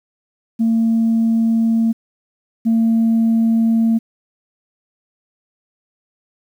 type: tone pair in turn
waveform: sine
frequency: 226.8 / 226.8 Hz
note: A#3 / A#3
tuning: -47 / -47 cents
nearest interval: unison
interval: 0 cents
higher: neither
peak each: -11 / -10 dBFS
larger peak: second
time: 0.59-1.93 / 2.65-3.99 s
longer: neither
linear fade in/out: 20 ms
effects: tanh soft clip ceiling -9 dBFS + 8-bit